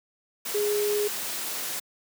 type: tone in noise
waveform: sine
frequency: 415.3 Hz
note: G#4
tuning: in tune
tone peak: -23 dBFS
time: 0.54-1.08 s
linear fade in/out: 10 ms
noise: white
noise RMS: -32 dBFS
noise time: 0.45-1.8 s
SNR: +6 dB
effects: high-pass 200 Hz 12 dB/octave